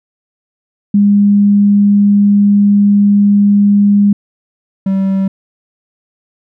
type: tone pair in turn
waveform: sine / triangle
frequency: 203.2 / 192.93 Hz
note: G#3 / G3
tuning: -38 / -27 cents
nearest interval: minor second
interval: 89 cents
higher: first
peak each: -5 / -8 dBFS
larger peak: first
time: 0.94-4.13 / 4.86-5.28 s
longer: first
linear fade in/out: 5 ms
effects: none